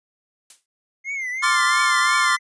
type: noise with exponential decay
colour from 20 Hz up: blue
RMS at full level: -37 dBFS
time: 0.5-0.66 s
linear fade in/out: 2 ms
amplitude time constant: 34 ms
type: tone with vibrato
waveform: triangle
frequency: 2106 Hz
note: C7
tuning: 11 cents sharp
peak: -23 dBFS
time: 1.04-2.39 s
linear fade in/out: 50 ms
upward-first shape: triangle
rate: 2.9 Hz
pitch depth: 130 cents each way
type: chord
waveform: square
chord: D minor seventh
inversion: third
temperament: equal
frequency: 1046.5 / 1174.7 / 1396.9 / 1760 Hz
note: C6 / D6 / F6 / A6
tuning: 0 / 0 / 0 / 0 cents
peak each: -23 dBFS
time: 1.42-2.37 s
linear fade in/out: 20 ms
effects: resampled to 22050 Hz